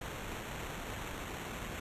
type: noise with sample-and-hold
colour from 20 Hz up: pink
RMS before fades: -42 dBFS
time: 0.01-1.8 s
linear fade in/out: 5 ms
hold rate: 4900 Hz
effects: resampled to 32000 Hz